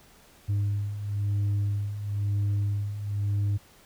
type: beating tone pair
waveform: sine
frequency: 101 / 102 Hz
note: G#2 / G#2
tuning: -48 / -31 cents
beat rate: 1 Hz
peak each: -29 / -24 dBFS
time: 0.48-3.58 s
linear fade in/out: 20 ms
effects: tanh soft clip ceiling -22 dBFS + pink hiss -56 dBFS RMS until 3.85 s